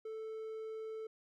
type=tone; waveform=triangle; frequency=440.3 Hz; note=A4; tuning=1 cent sharp; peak=-39 dBFS; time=0.05-1.07 s; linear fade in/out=5 ms; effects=none

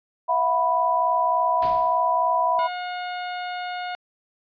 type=chord; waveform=sine; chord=E suspended second; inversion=none; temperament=equal with one note detuned; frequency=659.3 / 722.7 / 987.8 Hz; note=E5 / F#5 / B5; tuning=0 / -41 / 0 cents; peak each=-25 / -25 / -20 dBFS; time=0.28-2.68 s; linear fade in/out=20 ms
type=noise with exponential decay; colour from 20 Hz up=pink; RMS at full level=-33 dBFS; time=1.62-2.13 s; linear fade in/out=5 ms; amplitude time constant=110 ms
type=harmonic tone; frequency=720 Hz; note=F#5; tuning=47 cents flat; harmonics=1 / 2 / 3 / 4 / 5 / 6; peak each=-29 / -35 / -39 / -41 / -43 / -45 dBFS; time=2.59-3.95 s; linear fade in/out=0 ms
effects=resampled to 11025 Hz

